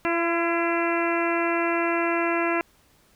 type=harmonic tone with a mistuned harmonic; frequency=338.8 Hz; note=E4; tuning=48 cents sharp; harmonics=1 / 2 / 3 / 4 / 5 / 6 / 7 / 8; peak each=-25 / -28 / -30 / -31 / -32 / -33 / -33 / -34 dBFS; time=0.05-2.61 s; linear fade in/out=0 ms; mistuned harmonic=5; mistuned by=-26 cents; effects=pink hiss -60 dBFS RMS until 3.15 s